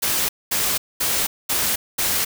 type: noise bursts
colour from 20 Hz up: white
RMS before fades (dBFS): -21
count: 5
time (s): 0.02-2.25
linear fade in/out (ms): 10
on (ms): 270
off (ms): 220
effects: none